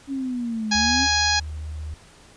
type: exponential two-way sweep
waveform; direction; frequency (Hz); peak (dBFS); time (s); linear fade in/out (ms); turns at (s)
sine; down then up; 279.4 to 210 to 279.4; -24; 0.07-1.08; 50; 0.73
type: harmonic tone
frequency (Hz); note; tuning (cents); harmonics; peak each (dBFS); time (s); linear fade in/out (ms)
830.6; G#5; 0; 1 / 2 / 3 / 4 / 5 / 6 / 7 / 8; -25 / -24 / -29 / -30 / -24 / -26 / -30 / -30; 0.71-1.4; 10
type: tone with pitch glide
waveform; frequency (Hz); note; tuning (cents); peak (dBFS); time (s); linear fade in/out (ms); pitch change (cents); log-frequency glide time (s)
sine; 76 to 76.84; D#2 to D#2; -40 to -21; -29; 0.75-1.94; 0; +19; 0.94-1.63
effects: pink hiss -50 dBFS RMS until 2.36 s + resampled to 22050 Hz